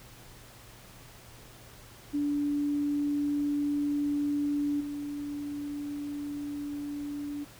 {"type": "tone with level steps", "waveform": "sine", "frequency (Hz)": 290, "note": "D4", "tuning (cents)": -22, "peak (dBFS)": [-26, -33], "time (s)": [2.13, 7.45], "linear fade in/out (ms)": 20, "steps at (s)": 4.8, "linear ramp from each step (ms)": 10, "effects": ["added 117 Hz sine -56 dBFS peak until 7.59 s", "pink hiss -52 dBFS RMS until 7.59 s"]}